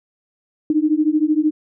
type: beating tone pair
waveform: sine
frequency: 300.4 / 313.4 Hz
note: D4 / D#4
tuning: +39 / +13 cents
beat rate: 13 Hz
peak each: -17 dBFS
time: 0.7-1.51 s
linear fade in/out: 2 ms
effects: none